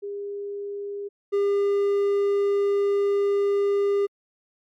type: tone pair in turn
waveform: sine / triangle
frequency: 404.4 / 402.3 Hz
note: G#4 / G4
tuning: -46 / +45 cents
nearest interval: unison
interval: 9 cents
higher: first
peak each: -29 / -17 dBFS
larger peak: second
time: 0.02-1.09 / 1.32-4.07 s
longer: second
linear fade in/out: 20 ms
effects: MP3 64 kbps